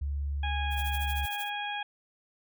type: tone with pitch glide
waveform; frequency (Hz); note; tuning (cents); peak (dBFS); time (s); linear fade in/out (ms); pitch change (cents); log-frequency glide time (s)
sine; 71 to 70.59; C#2 to C#2; +42 to +32; -29; 0.01-1.26; 10; -10; 0.28-1
type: harmonic tone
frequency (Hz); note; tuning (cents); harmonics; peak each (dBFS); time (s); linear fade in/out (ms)
824; G#5; -14; 1 / 2 / 3 / 4; -35 / -38 / -39 / -39; 0.43-1.83; 5
type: noise with tremolo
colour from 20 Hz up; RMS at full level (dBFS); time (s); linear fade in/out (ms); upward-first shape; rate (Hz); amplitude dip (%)
violet; -38; 0.7-1.5; 50; triangle; 13; 100
effects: none